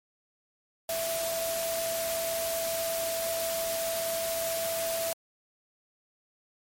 sine tone in noise, 662 Hz, E5, 7 cents sharp, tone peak -30 dBFS, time 0.89-5.13 s, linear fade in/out 2 ms, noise white, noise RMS -34 dBFS, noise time 0.89-5.13 s, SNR +1 dB, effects MP3 64 kbps

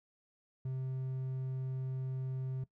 triangle tone, 130.81 Hz, C3, in tune, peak -33 dBFS, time 0.65-2.64 s, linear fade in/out 5 ms, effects noise-tail reverb RT60 0.1 s tail -18 dB re dry

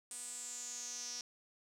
sawtooth tone with band-pass filter sweep, 243.7 Hz, B3, 23 cents flat, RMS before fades -45 dBFS, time 0.11-1.21 s, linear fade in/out 0 ms, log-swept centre 8600 to 5600 Hz, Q 7.7, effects none

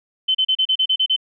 sine tone bursts, 3062 Hz, G7, 41 cents flat, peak -14 dBFS, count 9, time 0.28-1.164 s, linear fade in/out 10 ms, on 68 ms, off 34 ms, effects none

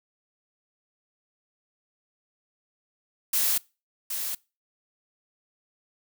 blue noise with echo, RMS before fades -24 dBFS, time 3.33-3.58 s, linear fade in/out 5 ms, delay 770 ms, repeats 1, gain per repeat -7 dB, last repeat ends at 4.35 s, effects noise-tail reverb RT60 0.3 s tail -24 dB re dry

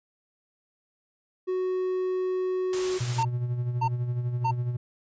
triangle tone, 370 Hz, F#4, in tune, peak -23 dBFS, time 1.47-2.99 s, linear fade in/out 20 ms
white noise, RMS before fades -35 dBFS, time 2.73-3.23 s, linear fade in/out 2 ms
triangle tone with tremolo, 122 Hz, B2, 21 cents flat, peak -22 dBFS, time 3-4.77 s, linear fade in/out 10 ms, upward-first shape sine, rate 12 Hz, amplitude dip 50%
triangle tone bursts, 907 Hz, A#5, 48 cents flat, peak -21 dBFS, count 3, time 3.18-4.513 s, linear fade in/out 10 ms, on 71 ms, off 560 ms
effects resampled to 16000 Hz

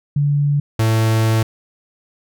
sine / 45% pulse tone pair in turn, 144.3 / 111.26 Hz, D3 / A2, -30 / +20 cents, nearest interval perfect fourth, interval 450 cents, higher first, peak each -13 dBFS, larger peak neither, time 0.16-0.6 / 0.79-1.43 s, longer second, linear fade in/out 5 ms, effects none

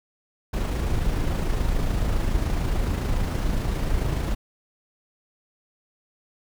brown noise with amplitude modulation, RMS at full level -22 dBFS, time 0.53-4.35 s, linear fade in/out 10 ms, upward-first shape sine, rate 27 Hz, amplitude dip 35%, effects none

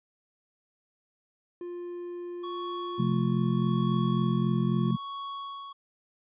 triangle tone, 350.9 Hz, F4, 8 cents sharp, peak -33 dBFS, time 1.61-4.91 s, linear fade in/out 2 ms
square tone with tremolo, 1112 Hz, C#6, 5 cents sharp, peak -35 dBFS, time 2.43-5.73 s, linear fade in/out 10 ms, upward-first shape sine, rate 0.8 Hz, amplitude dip 60%
sine chord, F major, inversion second, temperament just, 130.96 / 174.61 / 218.3 Hz, C3 / F3 / A3, +2 / 0 / -13 cents, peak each -28 dBFS, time 2.98-4.97 s, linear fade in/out 20 ms
effects resampled to 8000 Hz

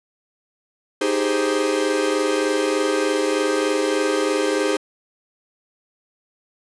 45% pulse chord, Ab major seventh, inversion second, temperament equal, 311.1 / 392 / 415.3 / 523.3 Hz, Eb4 / G4 / Ab4 / C5, 0 / 0 / 0 / 0 cents, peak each -24 dBFS, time 1.01-4.77 s, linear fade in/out 5 ms, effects resampled to 24000 Hz

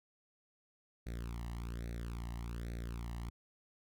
sawtooth tone with flanger, 58.2 Hz, A#1, 2 cents flat, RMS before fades -42 dBFS, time 1.06-3.3 s, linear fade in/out 10 ms, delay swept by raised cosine 0.49 to 1.03 ms, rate 1.2 Hz, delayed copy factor +0.85, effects none

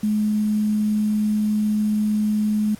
sine tone with quantisation, 212.2 Hz, G#3, 38 cents sharp, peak -17 dBFS, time 0.03-2.75 s, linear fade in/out 5 ms, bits 7, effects pink hiss -47 dBFS RMS until 2.79 s + MP3 64 kbps

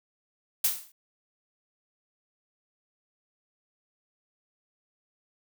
blue noise with exponential decay, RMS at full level -21 dBFS, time 0.64-0.92 s, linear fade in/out 5 ms, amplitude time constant 60 ms, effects none

